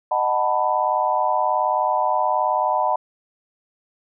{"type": "chord", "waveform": "sine", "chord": "B dominant seventh", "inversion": "first", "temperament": "just", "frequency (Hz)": [617.4, 740.8, 889, 987.8], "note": ["D#5", "F#5", "A5", "B5"], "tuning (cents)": [-14, 2, 18, 0], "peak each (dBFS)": [-24, -23, -23, -22], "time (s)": [0.11, 2.96], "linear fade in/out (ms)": 5, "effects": []}